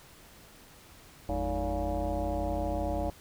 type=tone with frequency modulation; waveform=sine; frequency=311.1 Hz; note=D#4; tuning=in tune; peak=-28 dBFS; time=1.29-3.1 s; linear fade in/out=2 ms; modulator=131 Hz; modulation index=3.5; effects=pink hiss -54 dBFS RMS until 3.2 s